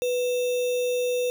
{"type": "tone with sample-and-hold", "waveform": "sine", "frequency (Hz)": 493.9, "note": "B4", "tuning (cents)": 0, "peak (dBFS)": -22, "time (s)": [0.02, 1.3], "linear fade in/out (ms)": 0, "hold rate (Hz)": 3150, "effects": []}